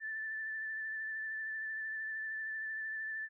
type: tone with vibrato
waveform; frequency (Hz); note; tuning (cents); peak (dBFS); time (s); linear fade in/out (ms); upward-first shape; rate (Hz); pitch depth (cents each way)
sine; 1760; A6; 0; -37; 0-3.29; 50; sine; 13; 19
effects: none